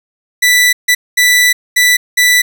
sawtooth tone bursts at uneven times, 1975.5 Hz, B6, in tune, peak -3 dBFS, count 5, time 0.42-0.73 / 0.88-0.95 / 1.17-1.53 / 1.76-1.97 / 2.17-2.42 s, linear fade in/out 10 ms, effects none

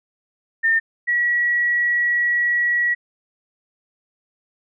sine tone pair in turn, 1813 / 1925.4 Hz, A#6 / B6, -49 / -45 cents, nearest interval minor second, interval 104 cents, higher second, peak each -14 / -16 dBFS, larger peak first, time 0.63-0.8 / 1.07-2.95 s, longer second, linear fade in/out 20 ms, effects none

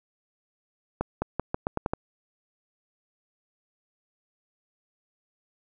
accelerating click train, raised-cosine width 1 ms, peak -12 dBFS, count 8, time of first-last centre 1.01-1.935 s, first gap 210 ms, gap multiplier 0.84, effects none

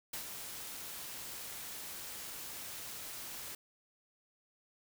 white noise with ADSR envelope, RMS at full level -40 dBFS, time 0.13-3.55 s, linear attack 5 ms, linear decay 93 ms, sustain -5 dB, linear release 4 ms, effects none

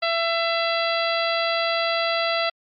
harmonic tone, 670 Hz, E5, 28 cents sharp, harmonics 1 / 2 / 3 / 4 / 5 / 6 / 7, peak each -24 / -27 / -29 / -30 / -31 / -32 / -32 dBFS, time 0.02-2.5 s, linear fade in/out 10 ms, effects Opus 48 kbps

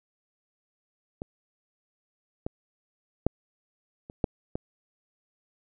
clicks, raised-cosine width 2 ms, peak -21 / -17 / -8 / -28 / -10 / -17 dBFS, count 6, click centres 1.219 / 2.465 / 3.266 / 4.099 / 4.242 / 4.555 s, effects none

